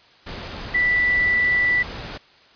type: tone in noise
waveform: sine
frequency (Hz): 1970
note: B6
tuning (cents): -5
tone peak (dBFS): -16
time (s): 0.74-1.83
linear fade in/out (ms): 10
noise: pink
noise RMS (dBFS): -33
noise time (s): 0.26-2.18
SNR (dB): +14
effects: white hiss -52 dBFS RMS until 2.55 s + resampled to 11025 Hz